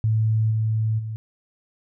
sine tone with level steps, 110 Hz, A2, in tune, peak -17 / -19 / -27 dBFS, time 0.04-1.16 s, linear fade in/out 0 ms, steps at 0.5 / 0.98 s, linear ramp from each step 20 ms, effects none

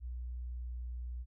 sine tone with pitch glide, 61 to 60.65 Hz, B1 to B1, -21 to -31 cents, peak -38 dBFS, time 0-1.26 s, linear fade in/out 50 ms, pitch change -10 cents, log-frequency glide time 0.42-0.76 s, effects none

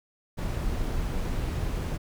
brown noise, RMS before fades -29 dBFS, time 0.37-1.98 s, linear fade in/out 20 ms, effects none

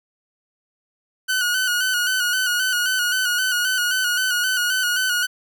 sawtooth tone with vibrato, 1480 Hz, F#6, in tune, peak -15 dBFS, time 1.28-5.27 s, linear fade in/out 20 ms, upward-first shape square, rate 3.8 Hz, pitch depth 42 cents each way, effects none

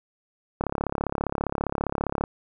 click train, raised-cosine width 1 ms, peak -11 dBFS, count 58, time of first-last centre 0.61-2.239 s, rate 35 Hz, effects none

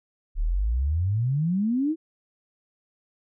sine exponential sweep, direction up, 34.65 to 332.3 Hz, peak -21 dBFS, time 0.35-1.96 s, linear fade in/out 50 ms, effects none

